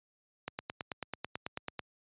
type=click train; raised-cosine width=0.3 ms; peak=-20 dBFS; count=13; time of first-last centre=0.48-1.793 s; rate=9.14 Hz; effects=high-pass 80 Hz 12 dB/octave + resampled to 8000 Hz